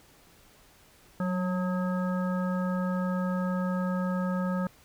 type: harmonic tone with a mistuned harmonic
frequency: 181.4 Hz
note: F#3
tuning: 34 cents flat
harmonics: 1 / 3 / 5 / 7 / 9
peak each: -27 / -35 / -41 / -38 / -43 dBFS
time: 1.2-4.67 s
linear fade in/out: 2 ms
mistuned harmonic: 1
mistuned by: +31 cents
effects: pink hiss -58 dBFS RMS until 4.84 s